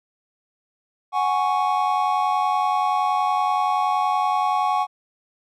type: chord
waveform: triangle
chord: F# suspended second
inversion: none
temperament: equal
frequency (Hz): 740 / 830.6 / 1108.7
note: F#5 / G#5 / C#6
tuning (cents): 0 / 0 / 0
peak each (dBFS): -21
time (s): 1.12-4.87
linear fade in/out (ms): 50
effects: none